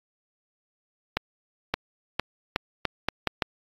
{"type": "accelerating click train", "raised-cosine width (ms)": 0.3, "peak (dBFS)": -7, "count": 8, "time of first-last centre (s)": [1.17, 3.422], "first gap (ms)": 570, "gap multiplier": 0.8, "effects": ["AAC 32 kbps"]}